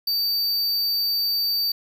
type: tone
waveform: square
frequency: 4616 Hz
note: D8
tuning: 31 cents flat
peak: -21 dBFS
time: 0.07-1.72 s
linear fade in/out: 5 ms
effects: 8-bit